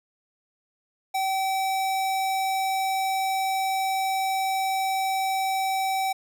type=tone; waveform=square; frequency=768 Hz; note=G5; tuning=36 cents flat; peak=-24 dBFS; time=1.14-6.13 s; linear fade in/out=10 ms; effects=none